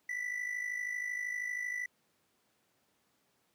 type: tone with amplitude modulation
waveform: triangle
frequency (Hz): 1975.5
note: B6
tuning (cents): 0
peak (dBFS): -30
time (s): 0.09-1.86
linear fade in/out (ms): 5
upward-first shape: sine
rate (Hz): 52.8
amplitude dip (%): 65
effects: pink hiss -74 dBFS RMS until 3.54 s + high-pass 150 Hz 12 dB/octave